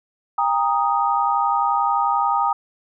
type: chord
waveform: sine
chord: Eb major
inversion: first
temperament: equal with one note detuned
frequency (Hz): 800.9 / 932.3 / 1244.5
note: G5 / Bb5 / Eb6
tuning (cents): +37 / 0 / 0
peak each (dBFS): -21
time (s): 0.38-2.53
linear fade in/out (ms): 5
effects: none